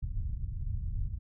pink low-pass noise, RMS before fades -34 dBFS, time 0.02-1.19 s, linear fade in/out 10 ms, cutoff 110 Hz, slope 24 dB/octave, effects none

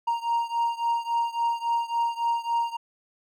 triangle beating tone pair, 932.3 / 935.9 Hz, A#5 / A#5, 0 / +7 cents, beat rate 3.6 Hz, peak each -24 / -26 dBFS, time 0.07-2.77 s, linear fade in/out 10 ms, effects none

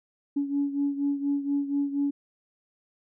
sine beating tone pair, 282 / 286.2 Hz, C#4 / D4, +30 / -45 cents, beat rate 4.2 Hz, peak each -25 / -30 dBFS, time 0.36-2.11 s, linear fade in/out 10 ms, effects tanh soft clip ceiling -17 dBFS

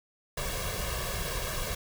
pink noise with comb filter, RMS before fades -33 dBFS, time 0.37-1.75 s, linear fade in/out 5 ms, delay 1.8 ms, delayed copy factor +0.75, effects none

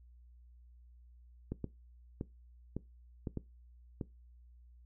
clicks, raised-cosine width 3 ms, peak -24 dBFS, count 7, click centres 1.52 / 1.643 / 2.211 / 2.766 / 3.272 / 3.373 / 4.012 s, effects noise-tail reverb RT60 0.2 s tail -19 dB re dry + added 60 Hz sine -56 dBFS peak until 4.85 s

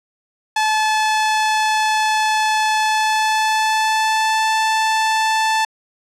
sawtooth tone with pitch glide, 865 to 879.6 Hz, A5 to A5, -30 to -1 cents, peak -11 dBFS, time 0.56-5.65 s, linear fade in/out 5 ms, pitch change +29 cents, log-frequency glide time 2.79-4.56 s, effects low-pass 8000 Hz 12 dB/octave

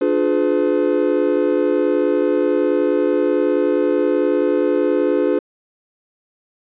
triangle chord, D diminished seventh, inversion none, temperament just, 293.7 / 352.4 / 422.9 / 507.5 Hz, D4 / F4 / Ab4 / Cb5, 0 / +16 / +31 / +47 cents, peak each -18 dBFS, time 0.01-5.39 s, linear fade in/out 5 ms, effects resampled to 8000 Hz

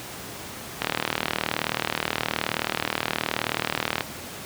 click train, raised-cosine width 0.3 ms, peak -6 dBFS, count 125, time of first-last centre 0.82-4.008 s, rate 38.9 Hz, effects pink hiss -37 dBFS RMS until 4.45 s + high-pass 100 Hz 12 dB/octave

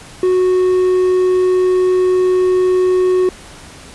triangle tone, 368 Hz, F#4, 9 cents flat, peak -8 dBFS, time 0.23-3.29 s, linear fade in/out 2 ms, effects pink hiss -37 dBFS RMS until 3.94 s + resampled to 24000 Hz

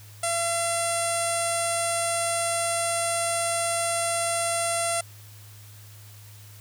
sawtooth tone with low-pass filter, 679 Hz, F5, 49 cents flat, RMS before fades -26 dBFS, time 0.23-5.01 s, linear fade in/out 5 ms, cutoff 9200 Hz, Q 9, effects added 104 Hz sine -45 dBFS peak until 6.6 s + white hiss -51 dBFS RMS until 6.6 s

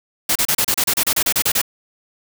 white noise bursts, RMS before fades -17 dBFS, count 14, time 0.29-1.616 s, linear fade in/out 5 ms, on 65 ms, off 32 ms, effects none

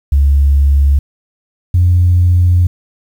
sine tone pair in turn, 70.3 / 88.57 Hz, C#2 / F2, +25 / +25 cents, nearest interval major third, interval 400 cents, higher second, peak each -5 dBFS, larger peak neither, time 0.12-0.99 / 1.74-2.67 s, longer second, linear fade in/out 5 ms, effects tanh soft clip ceiling -2 dBFS + 7-bit

